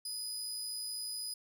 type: tone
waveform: 25% pulse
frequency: 4978 Hz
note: D#8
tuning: in tune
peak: -33 dBFS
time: 0.05-1.34 s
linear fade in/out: 5 ms
effects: none